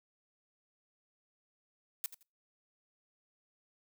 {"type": "noise with echo", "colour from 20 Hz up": "blue", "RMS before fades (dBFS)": -35, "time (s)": [2.04, 2.06], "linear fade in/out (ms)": 0, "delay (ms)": 84, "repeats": 2, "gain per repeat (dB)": -14, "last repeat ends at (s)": 2.228, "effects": ["noise-tail reverb RT60 0.3 s tail -25 dB re dry"]}